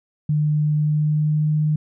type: tone with pitch glide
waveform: sine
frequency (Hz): 150.7 to 152.63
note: D3 to D#3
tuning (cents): +45 to -33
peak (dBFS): -16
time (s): 0.29-1.76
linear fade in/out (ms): 5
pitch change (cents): +22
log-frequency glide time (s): 0.73-1.5
effects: none